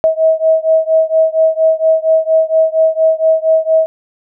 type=beating tone pair; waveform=sine; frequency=639 / 643.3 Hz; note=D#5 / E5; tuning=+46 / -42 cents; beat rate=4.3 Hz; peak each=-11 / -12 dBFS; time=0.04-3.86 s; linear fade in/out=0 ms; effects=none